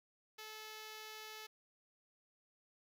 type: tone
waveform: 5% pulse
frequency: 433.2 Hz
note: A4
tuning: 27 cents flat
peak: -37 dBFS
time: 0.38-1.47 s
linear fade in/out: 10 ms
effects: none